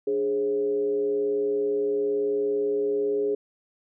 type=tone with frequency modulation; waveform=sine; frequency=415.3 Hz; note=G#4; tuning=in tune; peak=-22 dBFS; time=0.07-3.35 s; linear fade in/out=5 ms; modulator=121 Hz; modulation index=0.47; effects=none

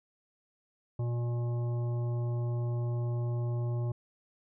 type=harmonic tone; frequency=119.7 Hz; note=A#2; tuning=46 cents sharp; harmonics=1 / 3 / 5 / 7 / 9; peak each=-29 / -42 / -46 / -51 / -54 dBFS; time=0.99-3.92 s; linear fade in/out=5 ms; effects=none

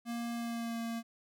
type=tone with pitch glide; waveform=square; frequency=234.9 to 230.3 Hz; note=A#3 to A#3; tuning=+13 to -21 cents; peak=-36 dBFS; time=0.05-1.03 s; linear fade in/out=50 ms; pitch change=-34 cents; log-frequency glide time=0.35-0.79 s; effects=none

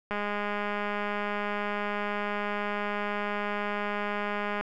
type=click train; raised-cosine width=0.5 ms; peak=-17 dBFS; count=928; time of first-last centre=0.11-4.61 s; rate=206 Hz; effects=none

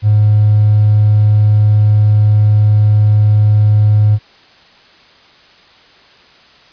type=tone with hard clipping; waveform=triangle; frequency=105.4 Hz; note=G#2; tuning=26 cents sharp; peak=-6 dBFS; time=0.02-4.19 s; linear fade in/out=50 ms; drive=3 dB; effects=white hiss -44 dBFS RMS until 6.72 s + resampled to 11025 Hz

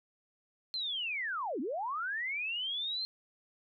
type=linear two-way sweep; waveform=sine; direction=down then up; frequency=4200 to 229.3 to 4200 Hz; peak=-33 dBFS; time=0.74-3.05 s; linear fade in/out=0 ms; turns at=1.6 s; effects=none

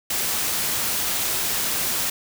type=noise; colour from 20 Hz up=white; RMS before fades=-24 dBFS; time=0.1-2.1 s; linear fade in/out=5 ms; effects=none

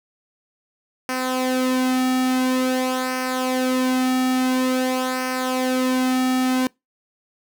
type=tone with flanger; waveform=sawtooth; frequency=256.5 Hz; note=C4; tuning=34 cents flat; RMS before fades=-21 dBFS; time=1.09-6.67 s; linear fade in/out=0 ms; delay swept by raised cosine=0.27 to 1.97 ms; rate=0.48 Hz; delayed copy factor=-0.6; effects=noise-tail reverb RT60 0.2 s tail -25 dB re dry

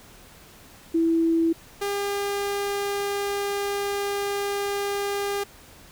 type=tone pair in turn; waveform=sine / sawtooth; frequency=329.6 / 402.7 Hz; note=E4 / G4; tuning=0 / +47 cents; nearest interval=minor third; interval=347 cents; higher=second; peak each=-18 / -21 dBFS; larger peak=first; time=0.94-1.53 / 1.81-5.44 s; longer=second; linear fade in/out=10 ms; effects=pink hiss -49 dBFS RMS until 5.91 s

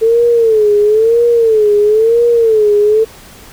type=tone with vibrato; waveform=sine; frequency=442.7 Hz; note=A4; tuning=11 cents sharp; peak=-6 dBFS; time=0.01-3.05 s; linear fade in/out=20 ms; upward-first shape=sine; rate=1 Hz; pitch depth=120 cents each way; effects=pink hiss -37 dBFS RMS until 3.52 s

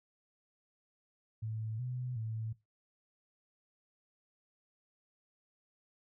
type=tone with pitch steps; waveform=sine; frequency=110.2 / 125.3 / 111.2 Hz; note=A2 / B2 / A2; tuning=+3 / +25 / +19 cents; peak=-36 dBFS; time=1.42-2.53 s; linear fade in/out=10 ms; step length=370 ms; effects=noise-tail reverb RT60 0.2 s tail -17 dB re dry

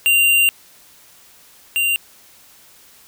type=tone pair in turn; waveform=square; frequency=2778 / 2778 Hz; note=F7 / F7; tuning=-10 / -10 cents; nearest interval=unison; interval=0 cents; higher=neither; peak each=-12 / -16 dBFS; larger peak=first; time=0.06-0.49 / 1.76-1.96 s; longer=first; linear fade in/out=0 ms; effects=white hiss -48 dBFS RMS until 3.07 s

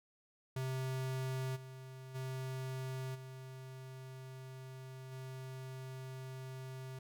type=tone with level steps; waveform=square; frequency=130.81 Hz; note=C3; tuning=in tune; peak=-37 / -49 / -40 / -48 / -45 dBFS; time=0.56-6.99 s; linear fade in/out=5 ms; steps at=1.55 / 2.14 / 3.14 / 5.11 s; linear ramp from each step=20 ms; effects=none

